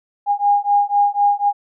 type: beating tone pair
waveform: sine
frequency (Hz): 813 / 817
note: G#5 / G#5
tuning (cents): -37 / -29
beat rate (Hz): 4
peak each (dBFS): -16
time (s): 0.26-1.53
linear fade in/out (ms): 50
effects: none